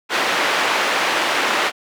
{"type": "band-pass noise", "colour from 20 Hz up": "white", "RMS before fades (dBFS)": -19, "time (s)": [0.09, 1.72], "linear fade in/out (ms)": 50, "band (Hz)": [380, 2300], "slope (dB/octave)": 12, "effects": []}